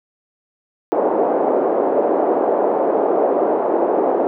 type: band-pass noise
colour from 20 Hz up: white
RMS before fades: -17 dBFS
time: 0.92-4.27 s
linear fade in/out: 0 ms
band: 320 to 690 Hz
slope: 24 dB/octave
effects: none